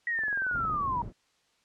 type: linear sweep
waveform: sine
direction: down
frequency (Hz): 1919 to 932.3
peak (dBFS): -27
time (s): 0.07-1.02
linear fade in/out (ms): 2
type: click train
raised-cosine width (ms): 1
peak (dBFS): -31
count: 13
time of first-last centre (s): 0.19-0.743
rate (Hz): 21.7
type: low-pass noise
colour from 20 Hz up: white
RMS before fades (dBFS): -40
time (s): 0.51-1.13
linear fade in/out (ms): 50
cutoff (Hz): 200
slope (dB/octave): 12
effects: white hiss -69 dBFS RMS until 1.64 s + low-pass 6000 Hz 12 dB/octave